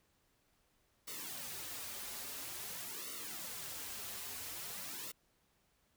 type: noise with flanger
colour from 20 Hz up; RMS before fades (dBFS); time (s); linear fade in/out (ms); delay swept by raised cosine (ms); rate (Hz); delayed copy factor
white; -45; 1.07-5.12; 10; 1.2 to 6.5; 0.49; -1
effects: pink hiss -75 dBFS RMS until 5.96 s